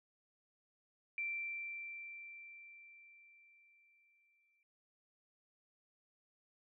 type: tone with exponential decay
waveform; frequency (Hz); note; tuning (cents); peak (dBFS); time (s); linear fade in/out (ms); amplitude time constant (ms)
sine; 2349; D7; 0; -36; 1.18-4.63; 1; 750
effects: none